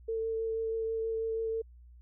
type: tone with vibrato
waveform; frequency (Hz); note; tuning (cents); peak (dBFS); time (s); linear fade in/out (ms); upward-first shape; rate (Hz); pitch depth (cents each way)
sine; 448.4; A4; +33; -30; 0.08-1.62; 10; sine; 6.2; 11
effects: added 60 Hz sine -51 dBFS peak until 2.01 s